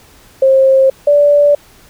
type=tone pair in turn; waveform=sine; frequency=533 / 581.1 Hz; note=C5 / D5; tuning=+32 / -18 cents; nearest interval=minor second; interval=150 cents; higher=second; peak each=-5 dBFS; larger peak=neither; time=0.42-0.9 / 1.07-1.55 s; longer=neither; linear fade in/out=5 ms; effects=pink hiss -44 dBFS RMS until 1.89 s